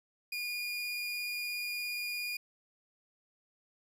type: tone with vibrato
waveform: 30% pulse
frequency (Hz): 2434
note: D#7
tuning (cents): -39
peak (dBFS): -32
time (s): 0.32-2.37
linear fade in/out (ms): 5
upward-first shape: sine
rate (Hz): 17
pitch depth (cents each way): 10
effects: none